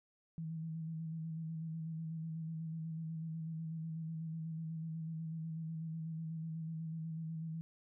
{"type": "tone with vibrato", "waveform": "sine", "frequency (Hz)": 161.3, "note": "E3", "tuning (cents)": -37, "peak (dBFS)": -39, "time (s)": [0.38, 7.61], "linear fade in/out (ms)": 0, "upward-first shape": "square", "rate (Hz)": 8.1, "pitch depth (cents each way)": 25, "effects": []}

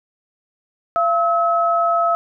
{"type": "tone pair together", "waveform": "sine", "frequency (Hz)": [681.9, 1290], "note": ["F5", "E6"], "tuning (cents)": [-42, -38], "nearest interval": "major seventh", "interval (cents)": 1104, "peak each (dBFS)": -17, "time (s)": [0.96, 2.15], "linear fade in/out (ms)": 0, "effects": []}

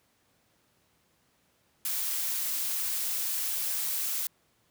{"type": "noise", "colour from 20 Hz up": "blue", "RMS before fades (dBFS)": -31, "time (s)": [1.85, 4.27], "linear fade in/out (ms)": 2, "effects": ["pink hiss -69 dBFS RMS until 4.7 s", "high-pass 80 Hz 12 dB/octave"]}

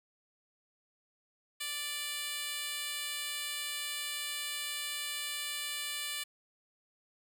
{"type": "tone with high-pass filter", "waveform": "10% pulse", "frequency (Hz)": 587.3, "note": "D5", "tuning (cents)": 0, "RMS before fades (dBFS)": -38, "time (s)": [1.6, 6.24], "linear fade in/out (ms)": 10, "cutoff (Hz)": 2700, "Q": 0.63, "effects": []}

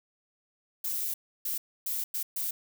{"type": "noise bursts at uneven times", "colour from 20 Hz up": "violet", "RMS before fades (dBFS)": -32, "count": 5, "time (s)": [[0.84, 1.14], [1.45, 1.58], [1.86, 2.04], [2.14, 2.23], [2.36, 2.51]], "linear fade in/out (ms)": 5, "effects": []}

